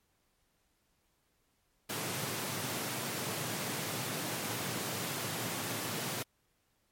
pink high-pass noise, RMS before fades -37 dBFS, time 1.89-6.23 s, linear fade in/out 10 ms, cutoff 100 Hz, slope 96 dB/octave, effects pink hiss -75 dBFS RMS until 6.91 s + MP3 64 kbps

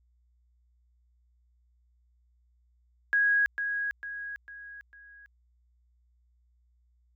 sine tone with echo, 1651 Hz, G#6, 11 cents flat, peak -21 dBFS, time 3.13-3.46 s, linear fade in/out 0 ms, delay 450 ms, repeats 4, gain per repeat -7 dB, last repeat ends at 5.26 s, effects added 60 Hz sine -64 dBFS peak until 7.15 s

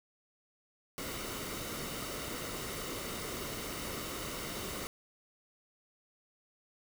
pink noise with comb filter, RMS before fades -40 dBFS, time 0.98-4.87 s, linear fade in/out 0 ms, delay 1.2 ms, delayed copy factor -0.5, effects none

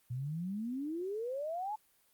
sine exponential sweep, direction up, 118.3 to 880 Hz, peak -35 dBFS, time 0.1-1.76 s, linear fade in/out 10 ms, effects white hiss -70 dBFS RMS until 2.13 s + Opus 32 kbps

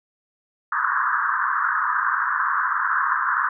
pink band-pass noise, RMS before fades -22 dBFS, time 0.72-3.49 s, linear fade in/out 5 ms, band 1000 to 1700 Hz, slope 96 dB/octave, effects none

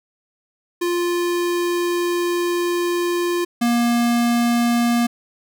square tone pair in turn, 349.2 / 237.2 Hz, F4 / A#3, 0 / +30 cents, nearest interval perfect fifth, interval 670 cents, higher first, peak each -19 / -16 dBFS, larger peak second, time 0.81-3.45 / 3.61-5.07 s, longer first, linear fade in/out 10 ms, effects none

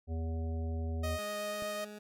harmonic tone, 81.3 Hz, E2, 23 cents flat, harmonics 1 / 3 / 5 / 7 / 9, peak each -33 / -43 / -47 / -50 / -52 dBFS, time 0.07-1.19 s, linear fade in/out 50 ms
sawtooth tone with vibrato, 622.3 Hz, D#5, in tune, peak -32 dBFS, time 1.03-1.85 s, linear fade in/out 10 ms, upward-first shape triangle, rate 8 Hz, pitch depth 8 cents each way
20% pulse tone with pitch glide, 207.7 to 209.4 Hz, G#3 to G#3, 0 to +15 cents, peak -40 dBFS, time 1.18-1.99 s, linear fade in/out 10 ms, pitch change +15 cents, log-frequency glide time 1.38-1.53 s
click, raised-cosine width 3 ms, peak -34 dBFS, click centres 1.623 s
effects none

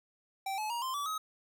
square tone with pitch steps, 777 / 857.2 / 945.6 / 1043.2 / 1150.8 / 1269.6 Hz, G5 / A5 / A#5 / C6 / D6 / D#6, -16 / -45 / +24 / -5 / -36 / +35 cents, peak -34 dBFS, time 0.46-1.18 s, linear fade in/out 5 ms, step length 120 ms, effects none

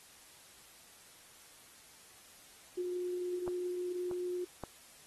sine tone, 358.6 Hz, F4, 46 cents sharp, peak -34 dBFS, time 2.77-4.45 s, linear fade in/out 10 ms
clicks, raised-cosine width 1 ms, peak -27 / -32 / -27 dBFS, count 3, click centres 3.478 / 4.113 / 4.637 s
effects white hiss -58 dBFS RMS until 5.06 s + AAC 32 kbps

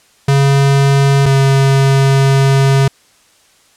square tone pair in turn, 138.59 / 136.29 Hz, C#3 / C#3, 0 / -29 cents, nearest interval unison, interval 29 cents, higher first, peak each -8 dBFS, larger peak neither, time 0.28-1.26 / 1.26-2.88 s, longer second, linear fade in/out 5 ms, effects white hiss -50 dBFS RMS until 3.76 s + low-pass 9000 Hz 12 dB/octave

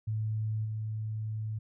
sine tone with level steps, 108.8 Hz, A2, 19 cents flat, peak -29 / -32 dBFS, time 0.07-1.59 s, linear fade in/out 10 ms, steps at 0.64 s, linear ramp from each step 20 ms, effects none

